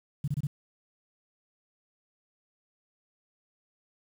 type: tone bursts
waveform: sine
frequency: 143.9 Hz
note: D3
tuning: 35 cents flat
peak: -26 dBFS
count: 4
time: 0.24-0.47 s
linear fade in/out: 5 ms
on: 38 ms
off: 26 ms
effects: 9-bit